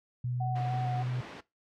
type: tone with pitch glide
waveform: sine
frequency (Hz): 123.47 to 125.34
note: B2 to B2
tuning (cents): 0 to +26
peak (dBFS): -30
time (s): 0.24-1.21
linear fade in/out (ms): 5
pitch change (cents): +26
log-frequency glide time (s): 0.39-0.48
type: tone with vibrato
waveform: sine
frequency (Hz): 740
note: F#5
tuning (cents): 0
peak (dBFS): -33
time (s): 0.4-1.03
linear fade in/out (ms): 10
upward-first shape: square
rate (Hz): 3.3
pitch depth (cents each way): 16
type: high-pass noise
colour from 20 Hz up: pink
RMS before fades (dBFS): -44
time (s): 0.55-1.41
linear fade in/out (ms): 10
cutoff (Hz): 170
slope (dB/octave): 12
effects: noise-tail reverb RT60 0.2 s tail -19 dB re dry + low-pass 3000 Hz 12 dB/octave